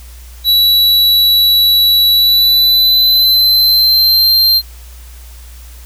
square tone with pitch glide, 3928 to 4162 Hz, B7 to C8, -10 to -10 cents, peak -7 dBFS, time 0.44-4.62 s, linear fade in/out 50 ms, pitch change +100 cents, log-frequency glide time 2.13-4.33 s, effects added 60 Hz sine -31 dBFS peak until 5.85 s + white hiss -41 dBFS RMS until 5.85 s

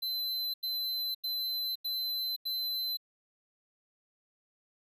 square tone bursts, 4052 Hz, B7, 44 cents sharp, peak -32 dBFS, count 5, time 0.02-2.972 s, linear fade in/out 10 ms, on 520 ms, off 88 ms, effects none

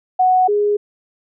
sine tone pair in turn, 740 / 413.6 Hz, F#5 / G#4, 0 / -7 cents, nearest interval minor seventh, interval 1007 cents, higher first, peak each -10 / -13 dBFS, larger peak first, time 0.19-0.48 / 0.48-0.77 s, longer neither, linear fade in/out 10 ms, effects none

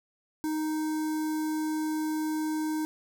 square tone with notch filter, 310.7 Hz, D#4, 2 cents flat, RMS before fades -30 dBFS, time 0.44-2.85 s, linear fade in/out 0 ms, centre 2800 Hz, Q 0.65, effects none

